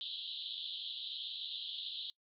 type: band-pass noise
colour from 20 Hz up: pink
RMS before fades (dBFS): -43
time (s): 0.01-2.1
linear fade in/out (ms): 0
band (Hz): 3100 to 4100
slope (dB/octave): 96
effects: noise-tail reverb RT60 0.1 s tail -22 dB re dry